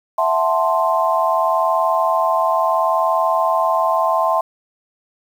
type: chord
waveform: sine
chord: F# half-diminished seventh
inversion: third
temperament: equal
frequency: 659.3 / 740 / 880 / 1046.5 Hz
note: E5 / F#5 / A5 / C6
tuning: 0 / 0 / 0 / 0 cents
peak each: -18 / -23 / -21 / -18 dBFS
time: 0.18-4.41 s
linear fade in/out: 5 ms
effects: 7-bit